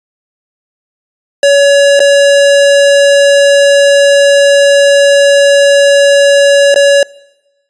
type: tone with dropouts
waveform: square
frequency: 564 Hz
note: C#5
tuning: 30 cents sharp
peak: -4 dBFS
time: 1.43-7.03 s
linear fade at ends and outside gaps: 2 ms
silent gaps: 1.994-2.002 / 6.743-6.759 s
effects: noise-tail reverb RT60 1.0 s tail -24 dB re dry + resampled to 22050 Hz